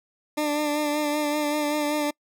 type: tone with vibrato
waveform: 20% pulse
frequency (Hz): 297.4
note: D4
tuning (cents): +22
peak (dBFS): -18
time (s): 0.37-2.11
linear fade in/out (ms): 10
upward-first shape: sine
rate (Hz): 5.2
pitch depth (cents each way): 29
effects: noise-tail reverb RT60 0.1 s tail -26 dB re dry